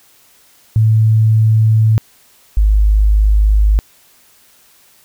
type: tone pair in turn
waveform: sine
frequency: 110 / 51.91 Hz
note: A2 / G#1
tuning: 0 / 0 cents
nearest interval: octave + minor second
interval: 1300 cents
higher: first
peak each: -7 dBFS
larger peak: neither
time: 0.76-1.98 / 2.57-3.79 s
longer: neither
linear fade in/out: 0 ms
effects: white hiss -49 dBFS RMS until 5.04 s